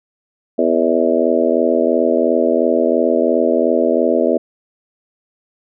harmonic tone with a mistuned harmonic, 82.9 Hz, E2, 10 cents sharp, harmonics 3 / 4 / 5 / 6 / 7 / 8, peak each -19 / -19 / -19 / -19 / -19 / -19 dBFS, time 0.58-4.38 s, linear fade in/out 10 ms, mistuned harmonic 8, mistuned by -43 cents, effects none

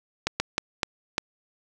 slowing click train, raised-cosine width 0.2 ms, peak -6 dBFS, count 5, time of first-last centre 0.27-1.181 s, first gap 130 ms, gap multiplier 1.39, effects none

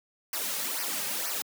white noise with flanger, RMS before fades -32 dBFS, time 0.33-1.42 s, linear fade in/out 2 ms, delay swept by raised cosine 0.27 to 2.97 ms, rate 2.1 Hz, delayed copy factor -0.8, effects high-pass 200 Hz 12 dB/octave

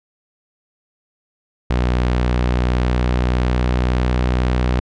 sawtooth tone with pitch glide, 61.3 to 62.08 Hz, B1 to B1, -12 to +10 cents, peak -11 dBFS, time 1.7-4.8 s, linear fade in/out 5 ms, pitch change +22 cents, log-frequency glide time 2.27-4.4 s, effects low-pass 4000 Hz 12 dB/octave

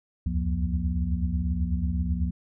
sine tone cluster, 69.4 / 77.5 / 87.7 / 175.8 / 238.6 Hz, C#2 / D#2 / F2 / F3 / A#3, +3 / -6 / +8 / +12 / +41 cents, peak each -27 / -31 / -32 / -30 / -36 dBFS, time 0.26-2.31 s, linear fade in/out 5 ms, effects none

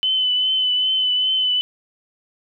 sine tone with vibrato, 3024 Hz, F#7, 37 cents sharp, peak -16 dBFS, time 0.03-1.61 s, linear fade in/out 0 ms, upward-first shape triangle, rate 2.5 Hz, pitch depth 29 cents each way, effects none

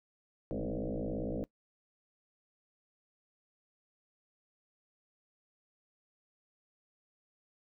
sine tone with frequency modulation, 140 Hz, C#3, 18 cents sharp, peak -33 dBFS, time 0.51-1.44 s, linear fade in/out 0 ms, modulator 57.7 Hz, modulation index 7.8, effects noise-tail reverb RT60 0.1 s tail -21 dB re dry

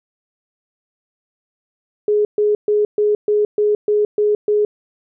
sine tone bursts, 418.6 Hz, G#4, 14 cents sharp, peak -12 dBFS, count 9, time 2.08-4.65 s, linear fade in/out 2 ms, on 170 ms, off 130 ms, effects none

